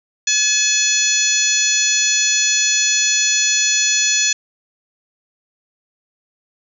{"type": "harmonic tone", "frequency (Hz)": 853, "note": "G#5", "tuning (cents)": 46, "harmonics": [2, 3, 4, 5, 6, 7, 8], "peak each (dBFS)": [-26, -21, -22, -23, -28, -18, -20], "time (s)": [0.27, 4.33], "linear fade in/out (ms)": 5, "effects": []}